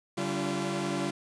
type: tone cluster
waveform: sawtooth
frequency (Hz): 143.2 / 193.4 / 284.6 / 341.5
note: D3 / G3 / C#4 / F4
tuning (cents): -43 / -23 / +46 / -39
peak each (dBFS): -33 / -30 / -33 / -29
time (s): 0.17-1.11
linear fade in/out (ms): 10
effects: resampled to 22050 Hz + 9-bit